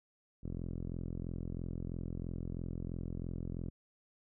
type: tone with low-pass filter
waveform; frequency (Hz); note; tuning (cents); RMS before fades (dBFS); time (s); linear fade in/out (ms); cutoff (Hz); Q
5% pulse; 43.03; F1; -25; -40; 0.43-3.7; 10; 210; 0.6
effects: none